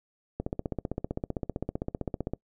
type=click train; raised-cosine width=2 ms; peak=-17 dBFS; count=31; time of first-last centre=0.4-2.335 s; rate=15.5 Hz; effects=noise-tail reverb RT60 0.1 s tail -24 dB re dry